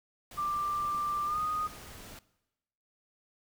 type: noise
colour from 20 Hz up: pink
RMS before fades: -48 dBFS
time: 0.31-2.19 s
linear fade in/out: 2 ms
type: tone with pitch glide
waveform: sine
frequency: 1183 to 1238.2 Hz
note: D6 to D#6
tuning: +12 to -9 cents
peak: -29 dBFS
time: 0.37-1.68 s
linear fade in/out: 20 ms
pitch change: +79 cents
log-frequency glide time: 1.25-1.39 s
type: clicks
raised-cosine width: 5 ms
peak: -39 dBFS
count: 6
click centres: 0.802 / 0.851 / 0.948 / 1.126 / 1.431 / 1.553 s
effects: noise-tail reverb RT60 1.0 s tail -20 dB re dry